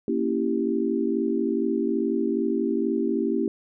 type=chord; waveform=sine; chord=A# diminished seventh; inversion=none; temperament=equal; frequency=233.1 / 277.2 / 329.6 / 392 Hz; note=A#3 / C#4 / E4 / G4; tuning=0 / 0 / 0 / 0 cents; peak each=-27 / -28 / -27 / -27 dBFS; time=0.08-3.48 s; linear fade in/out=2 ms; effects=none